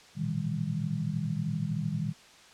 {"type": "tone cluster", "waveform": "sine", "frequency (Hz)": [113.2, 122, 156.5, 169.3, 199.7], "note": ["A2", "B2", "D#3", "E3", "G3"], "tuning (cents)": [50, -21, 10, 46, 32], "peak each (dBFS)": [-39, -38, -31, -39, -35], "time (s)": [0.15, 2.14], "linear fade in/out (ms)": 50, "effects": ["white hiss -54 dBFS RMS until 2.53 s", "low-pass 6000 Hz 12 dB/octave"]}